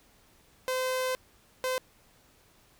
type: tone bursts at uneven times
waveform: sawtooth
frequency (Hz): 514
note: C5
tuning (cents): -31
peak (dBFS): -24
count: 2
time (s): 0.68-1.15 / 1.64-1.78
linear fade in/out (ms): 0
effects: pink hiss -62 dBFS RMS until 2.79 s